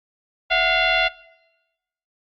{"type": "tone with frequency modulation", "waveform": "sine", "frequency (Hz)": 659.3, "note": "E5", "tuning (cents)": 0, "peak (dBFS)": -15, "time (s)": [0.5, 1.09], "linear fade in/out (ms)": 20, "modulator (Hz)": 698, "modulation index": 4, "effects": ["noise-tail reverb RT60 1.0 s tail -22 dB re dry", "Opus 48 kbps"]}